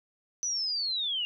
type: linear sweep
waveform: sine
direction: down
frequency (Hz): 6000 to 2786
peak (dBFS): -28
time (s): 0.43-1.25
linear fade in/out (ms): 0
effects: none